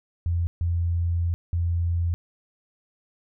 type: tone bursts at uneven times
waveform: sine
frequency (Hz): 85.5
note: F2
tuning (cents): -36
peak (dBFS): -21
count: 3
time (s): 0.26-0.47 / 0.61-1.34 / 1.53-2.14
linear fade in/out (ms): 0
effects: none